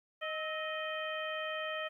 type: harmonic tone with a mistuned harmonic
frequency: 622.3 Hz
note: D#5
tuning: in tune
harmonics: 1 / 2 / 3 / 4 / 5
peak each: -39 / -42 / -41 / -45 / -44 dBFS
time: 0.21-1.89 s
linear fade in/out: 20 ms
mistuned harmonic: 2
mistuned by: +65 cents
effects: 12-bit